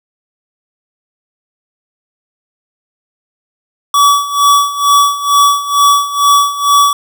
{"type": "tone with tremolo", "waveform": "square", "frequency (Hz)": 1142, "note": "D6", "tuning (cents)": -49, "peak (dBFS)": -5, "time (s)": [3.94, 6.93], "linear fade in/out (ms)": 2, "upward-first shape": "sine", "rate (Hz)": 2.2, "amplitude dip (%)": 80, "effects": []}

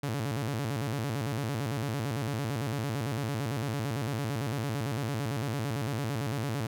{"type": "tone with vibrato", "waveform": "sawtooth", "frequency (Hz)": 125.6, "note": "B2", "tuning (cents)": 30, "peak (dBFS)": -26, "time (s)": [0.03, 6.67], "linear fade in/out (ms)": 5, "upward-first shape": "square", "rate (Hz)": 8.9, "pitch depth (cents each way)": 220, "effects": []}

